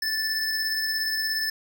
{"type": "tone pair together", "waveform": "square", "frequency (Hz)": [1758, 5257], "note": ["A6", "E8"], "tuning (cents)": [-2, -6], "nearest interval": "octave + perfect fifth", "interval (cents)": 1896, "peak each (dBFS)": -28, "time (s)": [0.02, 1.5], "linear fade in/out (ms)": 5, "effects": []}